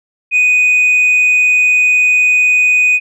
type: tone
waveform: sine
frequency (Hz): 2489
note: D#7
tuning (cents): 0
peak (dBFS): -5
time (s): 0.31-3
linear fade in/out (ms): 50
effects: tanh soft clip ceiling -6 dBFS